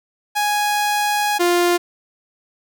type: tone pair in turn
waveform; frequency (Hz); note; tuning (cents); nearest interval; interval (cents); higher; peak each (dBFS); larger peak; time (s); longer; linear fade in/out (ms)
sawtooth; 830.6 / 350.2; G#5 / F4; 0 / +5; octave + minor third; 1495; first; -13 / -10; second; 0.35-1.39 / 1.39-1.78; first; 20
effects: none